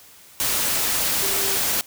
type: tone in noise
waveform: sine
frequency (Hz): 392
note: G4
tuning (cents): 0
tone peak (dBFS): -32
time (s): 1.22-1.57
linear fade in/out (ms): 0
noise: white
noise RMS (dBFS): -22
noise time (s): 0.4-1.81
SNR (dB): -13
effects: white hiss -48 dBFS RMS until 1.86 s